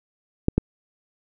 clicks, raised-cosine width 3 ms, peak -5 dBFS, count 2, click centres 0.484 / 0.58 s, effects none

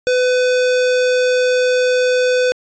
square tone, 502 Hz, B4, 28 cents sharp, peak -13 dBFS, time 0.07-2.52 s, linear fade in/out 0 ms, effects resampled to 16000 Hz

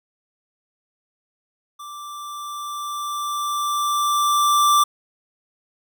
square tone with level ramp, 1174.7 Hz, D6, in tune, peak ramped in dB -35 to -13 dBFS, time 1.79-4.84 s, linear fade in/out 10 ms, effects none

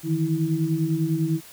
sine tone cluster, 152.6 / 162.6 / 324.8 Hz, D#3 / E3 / E4, -33 / -23 / -26 cents, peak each -25 dBFS, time 0.03-1.41 s, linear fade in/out 50 ms, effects white hiss -46 dBFS RMS until 1.52 s

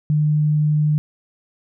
sine tone, 151 Hz, D3, 48 cents sharp, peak -14 dBFS, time 0.1-0.98 s, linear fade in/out 0 ms, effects none

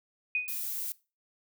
sine tone with exponential decay, 2489 Hz, D#7, in tune, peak -24 dBFS, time 0.35-0.66 s, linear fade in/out 2 ms, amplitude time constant 66 ms
violet noise, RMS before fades -35 dBFS, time 0.48-0.92 s, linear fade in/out 0 ms
effects noise-tail reverb RT60 0.3 s tail -21 dB re dry

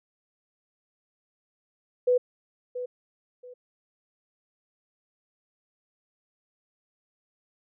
sine tone with echo, 496.3 Hz, B4, 8 cents sharp, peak -18 dBFS, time 2.07-2.18 s, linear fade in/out 10 ms, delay 680 ms, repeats 2, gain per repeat -12 dB, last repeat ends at 3.54 s, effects none

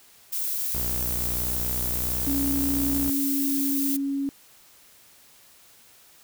violet noise, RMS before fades -28 dBFS, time 0.32-3.97 s, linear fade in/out 10 ms
sawtooth tone with pitch glide, 61.1 to 61.49 Hz, B1 to B1, -18 to -7 cents, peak -27 dBFS, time 0.74-3.1 s, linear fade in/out 5 ms, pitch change +11 cents, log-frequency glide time 1.41-1.59 s
sine tone, 277.2 Hz, C#4, in tune, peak -24 dBFS, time 2.27-4.29 s, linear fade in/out 0 ms
effects white hiss -54 dBFS RMS until 6.23 s

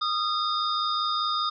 sine tone cluster, 1236 / 1341 / 3663 / 4932 Hz, D#6 / E6 / A#7 / D#8, -12 / +29 / -31 / -16 cents, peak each -26 / -35 / -30 / -33 dBFS, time 0.01-1.5 s, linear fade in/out 10 ms, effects none

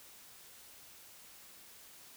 silence, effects white hiss -56 dBFS RMS until 2.16 s

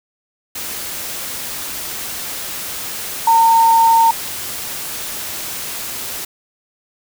sine tone in noise, 912 Hz, A#5, 38 cents flat, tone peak -8 dBFS, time 3.27-4.11 s, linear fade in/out 5 ms, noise white, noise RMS -26 dBFS, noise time 0.55-6.25 s, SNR +15 dB, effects none

